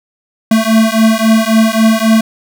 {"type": "beating tone pair", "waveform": "square", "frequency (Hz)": [220.3, 224], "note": ["A3", "A3"], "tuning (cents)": [2, 31], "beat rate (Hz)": 3.7, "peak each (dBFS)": -11, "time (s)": [0.51, 2.21], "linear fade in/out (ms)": 5, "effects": []}